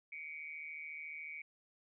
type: tone with amplitude modulation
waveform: sine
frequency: 2269 Hz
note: C#7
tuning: 40 cents sharp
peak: -40 dBFS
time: 0.12-1.42 s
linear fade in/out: 5 ms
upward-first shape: sine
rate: 154 Hz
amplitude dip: 80%
effects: none